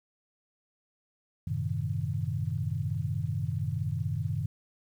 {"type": "chord", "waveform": "sine", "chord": "F# diminished seventh", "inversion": "none", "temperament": "equal with one note detuned", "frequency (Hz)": [94.22, 110, 130.81, 155.56], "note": ["F#2", "A2", "C3", "Eb3"], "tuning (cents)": [32, 0, 0, 0], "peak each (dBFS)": -34, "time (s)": [1.47, 4.46], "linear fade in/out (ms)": 5, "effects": ["10-bit"]}